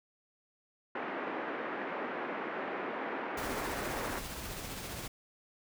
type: band-pass noise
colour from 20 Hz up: pink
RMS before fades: -38 dBFS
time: 0.95-4.19 s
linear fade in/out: 5 ms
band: 260 to 2100 Hz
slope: 24 dB/octave
type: noise with tremolo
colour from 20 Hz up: pink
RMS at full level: -40 dBFS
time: 3.37-5.08 s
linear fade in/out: 5 ms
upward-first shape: triangle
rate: 15 Hz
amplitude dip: 35%
effects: none